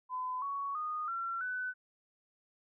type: tone with pitch steps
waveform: sine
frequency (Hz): 1013 / 1117.5 / 1232.8 / 1360 / 1500.4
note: B5 / C#6 / D#6 / F6 / F#6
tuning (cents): +44 / +14 / -16 / -46 / +24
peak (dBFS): -34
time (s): 0.09-1.74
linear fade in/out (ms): 50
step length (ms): 330
effects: none